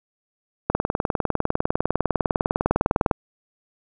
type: click train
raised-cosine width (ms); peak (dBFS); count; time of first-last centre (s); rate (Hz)
1; -4; 49; 0.7-3.112; 19.9
effects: none